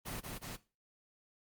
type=noise with echo; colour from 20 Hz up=pink; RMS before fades=-41 dBFS; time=0.05-0.21 s; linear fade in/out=20 ms; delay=180 ms; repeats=2; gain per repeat=-2 dB; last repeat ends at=0.57 s; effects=noise-tail reverb RT60 0.3 s tail -17 dB re dry + Opus 32 kbps